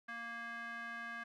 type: tone with band-pass filter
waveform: square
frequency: 233.1 Hz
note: A#3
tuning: in tune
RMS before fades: -45 dBFS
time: 0.08-1.24 s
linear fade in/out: 10 ms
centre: 1600 Hz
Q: 3.6
effects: none